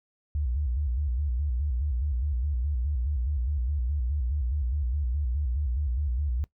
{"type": "tone with vibrato", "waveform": "sine", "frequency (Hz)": 66.8, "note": "C2", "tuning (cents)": 36, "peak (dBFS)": -25, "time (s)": [0.35, 6.44], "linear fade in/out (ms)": 0, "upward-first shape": "square", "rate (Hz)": 4.8, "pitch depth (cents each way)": 170, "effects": ["noise-tail reverb RT60 0.1 s tail -19 dB re dry"]}